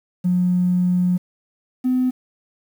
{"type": "tone pair in turn", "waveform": "triangle", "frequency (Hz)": [179.7, 254.1], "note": ["F3", "B3"], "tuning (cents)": [50, 49], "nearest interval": "tritone", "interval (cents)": 599, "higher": "second", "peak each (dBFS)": [-11, -12], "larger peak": "first", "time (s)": [[0.24, 1.18], [1.84, 2.11]], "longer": "first", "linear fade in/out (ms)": 20, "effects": ["tanh soft clip ceiling -13 dBFS", "8-bit"]}